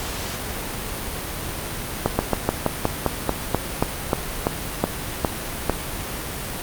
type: slowing click train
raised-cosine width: 1 ms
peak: -3 dBFS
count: 15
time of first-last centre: 2.06-5.697 s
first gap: 130 ms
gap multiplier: 1.1
effects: pink hiss -29 dBFS RMS until 6.62 s + Opus 48 kbps